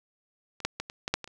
clicks, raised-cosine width 0.2 ms, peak -26 / -9 / -15 / -22 / -14 / -7 / -21 / -30 dBFS, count 8, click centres 0.603 / 0.65 / 0.8 / 0.899 / 1.079 / 1.14 / 1.243 / 1.276 s, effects none

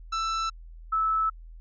45% pulse / sine tone pair in turn, 1327 / 1307.2 Hz, E6 / E6, +11 / -15 cents, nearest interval unison, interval 26 cents, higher first, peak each -26 / -22 dBFS, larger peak second, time 0.12-0.5 / 0.92-1.3 s, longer neither, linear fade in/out 10 ms, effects added 41 Hz sine -42 dBFS peak until 1.6 s + resampled to 16000 Hz

